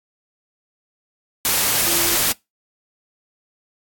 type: tone in noise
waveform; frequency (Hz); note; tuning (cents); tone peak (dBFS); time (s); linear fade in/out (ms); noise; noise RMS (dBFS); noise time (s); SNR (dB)
sine; 340; F4; -46; -28; 1.87-2.16; 0; white; -18; 1.45-2.32; -13
effects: noise-tail reverb RT60 0.2 s tail -23 dB re dry + AAC 64 kbps